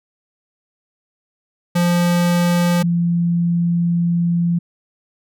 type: tone pair in turn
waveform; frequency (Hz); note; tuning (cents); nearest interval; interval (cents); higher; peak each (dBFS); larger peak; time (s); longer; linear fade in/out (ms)
square / sine; 174.4 / 171.5; F3 / F3; -2 / -31; unison; 29; first; -14; neither; 1.75-2.83 / 2.83-4.59; second; 10
effects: none